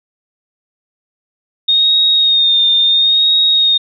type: tone with vibrato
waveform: sine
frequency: 3695 Hz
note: A#7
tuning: 16 cents flat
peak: -8 dBFS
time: 1.68-3.78 s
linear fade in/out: 10 ms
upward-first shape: sine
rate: 0.73 Hz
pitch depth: 35 cents each way
effects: none

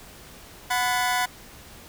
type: tone cluster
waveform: 25% pulse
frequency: 734 / 999 / 1725 Hz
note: F#5 / B5 / A6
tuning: -14 / +20 / -35 cents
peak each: -21 / -22 / -28 dBFS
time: 0.7-1.26 s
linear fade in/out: 10 ms
effects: pink hiss -46 dBFS RMS until 1.88 s

